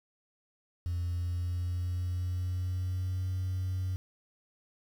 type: tone with pitch glide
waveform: sine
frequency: 87.1 to 92.81 Hz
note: F2 to F#2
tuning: -4 to +6 cents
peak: -28 dBFS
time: 0.86-3.96 s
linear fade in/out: 0 ms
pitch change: +110 cents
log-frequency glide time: 1.07-3.31 s
effects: tanh soft clip ceiling -28 dBFS + 9-bit